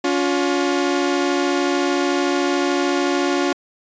sawtooth tone pair together, 283 / 356.6 Hz, C#4 / F4, +36 / +36 cents, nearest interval major third, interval 400 cents, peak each -16 dBFS, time 0.04-3.53 s, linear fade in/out 5 ms, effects resampled to 16000 Hz

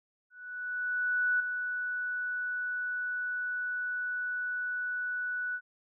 sine tone with ADSR envelope, 1480 Hz, F#6, in tune, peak -24 dBFS, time 0.3-5.61 s, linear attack 1100 ms, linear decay 4 ms, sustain -7 dB, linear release 62 ms, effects none

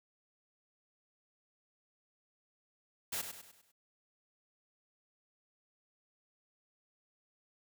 white noise with echo, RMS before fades -37 dBFS, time 3.12-3.22 s, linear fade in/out 10 ms, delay 100 ms, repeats 5, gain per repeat -7 dB, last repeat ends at 3.72 s, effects none

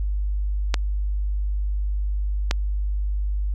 clicks, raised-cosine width 0.2 ms, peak -4 dBFS, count 2, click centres 0.742 / 2.511 s, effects added 50 Hz sine -21 dBFS peak until 3.54 s

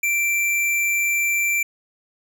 square tone, 2349 Hz, D7, in tune, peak -19 dBFS, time 0.03-1.63 s, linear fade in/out 5 ms, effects none

